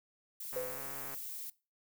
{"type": "noise", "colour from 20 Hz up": "violet", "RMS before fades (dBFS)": -43, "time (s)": [0.4, 1.5], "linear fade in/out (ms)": 5}
{"type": "click train", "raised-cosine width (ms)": 0.5, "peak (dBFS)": -33, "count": 85, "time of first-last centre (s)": [0.53, 1.143], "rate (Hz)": 137}
{"type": "tone with exponential decay", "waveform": "sine", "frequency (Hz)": 505, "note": "B4", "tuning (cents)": 39, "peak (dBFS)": -32, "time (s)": [0.56, 1.02], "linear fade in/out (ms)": 5, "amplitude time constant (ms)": 98}
{"effects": ["noise-tail reverb RT60 0.3 s tail -20 dB re dry"]}